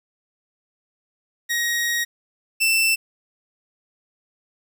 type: tone pair in turn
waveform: sawtooth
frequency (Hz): 1886 / 2668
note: A#6 / E7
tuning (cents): +20 / +20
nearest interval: tritone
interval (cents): 600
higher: second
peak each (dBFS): -17 / -13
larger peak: second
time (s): 1.49-2.05 / 2.6-2.96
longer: first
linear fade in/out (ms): 20
effects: 9-bit